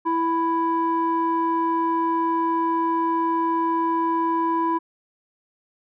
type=tone with low-pass filter; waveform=square; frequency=330.5 Hz; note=E4; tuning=5 cents sharp; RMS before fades=-22 dBFS; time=0.05-4.79 s; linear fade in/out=20 ms; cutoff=1100 Hz; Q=7; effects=none